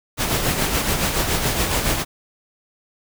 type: noise with tremolo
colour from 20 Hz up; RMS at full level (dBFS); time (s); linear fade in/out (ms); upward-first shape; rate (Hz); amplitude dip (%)
pink; -19; 0.17-2.05; 50; sine; 7.1; 45
effects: none